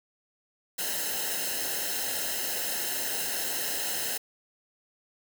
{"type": "noise with comb filter", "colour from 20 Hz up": "white", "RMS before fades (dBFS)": -31, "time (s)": [0.78, 4.18], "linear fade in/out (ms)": 10, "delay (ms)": 0.86, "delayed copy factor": -0.8, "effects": []}